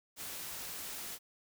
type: noise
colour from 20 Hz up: white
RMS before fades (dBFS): -43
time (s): 0.16-1.19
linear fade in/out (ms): 50
effects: none